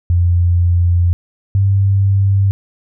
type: tone pair in turn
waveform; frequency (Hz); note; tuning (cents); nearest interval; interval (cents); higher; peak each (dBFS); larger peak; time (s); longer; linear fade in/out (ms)
sine; 87.31 / 98.22; F2 / G2; 0 / +4; major second; 204; second; -9; neither; 0.1-1.13 / 1.55-2.51; first; 0
effects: none